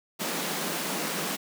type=high-pass noise; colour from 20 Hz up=pink; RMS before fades=-31 dBFS; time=0.19-1.37 s; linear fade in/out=20 ms; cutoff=160 Hz; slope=96 dB/octave; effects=none